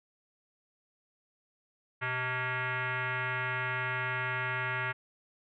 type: tone with frequency modulation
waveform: sine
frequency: 123.1 Hz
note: B2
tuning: 5 cents flat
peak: -30 dBFS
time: 2.01-4.93 s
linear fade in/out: 20 ms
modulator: 510 Hz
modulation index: 4.3
effects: none